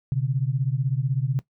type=beating tone pair; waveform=sine; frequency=126.5 / 142.5 Hz; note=B2 / C#3; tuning=+42 / +48 cents; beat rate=16 Hz; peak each=-24 dBFS; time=0.12-1.39 s; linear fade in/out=0 ms; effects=noise-tail reverb RT60 0.1 s tail -17 dB re dry